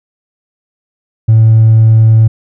sine tone with hard clipping, 111.3 Hz, A2, 20 cents sharp, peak -3 dBFS, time 1.28-2.28 s, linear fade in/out 10 ms, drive 1 dB, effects none

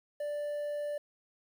triangle tone with quantisation, 587.3 Hz, D5, in tune, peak -31 dBFS, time 0.2-0.98 s, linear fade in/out 5 ms, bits 10, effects none

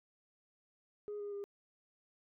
sine tone with pitch steps, 415.3 / 409.1 / 403 Hz, G#4 / G#4 / G4, 0 / -26 / +48 cents, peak -38 dBFS, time 1.08-1.44 s, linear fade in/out 0 ms, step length 120 ms, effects tanh soft clip ceiling -37 dBFS

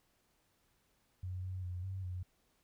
sine tone with pitch steps, 91.7 / 92.8 / 89.6 / 95.2 / 90.6 Hz, F#2 / F#2 / F2 / F#2 / F#2, -15 / +6 / +45 / +50 / -36 cents, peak -38 dBFS, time 1.23-2.23 s, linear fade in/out 5 ms, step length 200 ms, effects pink hiss -75 dBFS RMS until 2.63 s

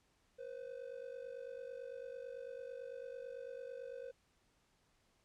triangle ring-modulated tone, 507 Hz, B4, 45 cents sharp, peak -40 dBFS, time 0.38-4.12 s, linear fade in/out 20 ms, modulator 24.5 Hz, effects pink hiss -75 dBFS RMS until 5.24 s + low-pass 9000 Hz 12 dB/octave

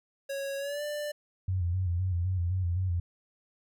square tone with pitch glide, 552 to 591.6 Hz, C#5 to D5, -7 to +13 cents, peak -33 dBFS, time 0.29-1.12 s, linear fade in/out 10 ms, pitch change +120 cents, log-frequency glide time 0.58-0.83 s
sine tone with vibrato, 89.9 Hz, F#2, 49 cents flat, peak -26 dBFS, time 1.48-3 s, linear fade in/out 5 ms, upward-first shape square, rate 3.9 Hz, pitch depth 64 cents each way
effects none

